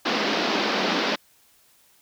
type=band-pass noise; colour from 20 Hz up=pink; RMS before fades=-24 dBFS; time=0.05-1.16 s; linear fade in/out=10 ms; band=200 to 5200 Hz; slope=48 dB/octave; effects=white hiss -59 dBFS RMS until 2.01 s